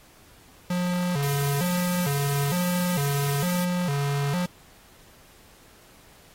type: tone with vibrato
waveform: square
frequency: 159 Hz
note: D#3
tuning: 38 cents sharp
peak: -24 dBFS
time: 0.7-4.46 s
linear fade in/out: 5 ms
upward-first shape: square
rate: 1.1 Hz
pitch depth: 200 cents each way
type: band-stop noise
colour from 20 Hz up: white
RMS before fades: -35 dBFS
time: 1.22-3.65 s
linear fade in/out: 10 ms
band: 130 to 840 Hz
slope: 96 dB/octave
effects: pink hiss -54 dBFS RMS until 6.34 s + AAC 48 kbps